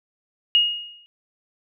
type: tone with exponential decay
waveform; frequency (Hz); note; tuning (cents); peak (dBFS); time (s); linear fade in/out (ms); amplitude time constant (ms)
sine; 2867; F7; +45; -11; 0.55-1.06; 0; 110
effects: none